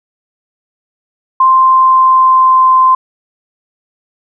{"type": "tone with pitch glide", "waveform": "sine", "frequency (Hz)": [1046.5, 1038.1], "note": ["C6", "C6"], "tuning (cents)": [0, -14], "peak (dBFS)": -4, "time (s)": [1.4, 2.95], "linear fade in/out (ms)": 5, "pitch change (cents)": -14, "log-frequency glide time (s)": [1.52, 2.72], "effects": []}